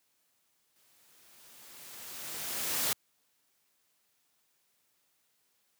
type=noise with exponential growth; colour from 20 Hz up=white; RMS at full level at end=-29 dBFS; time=0.76-2.93 s; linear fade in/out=2 ms; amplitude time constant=470 ms; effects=white hiss -74 dBFS RMS until 5.79 s + high-pass 100 Hz 12 dB/octave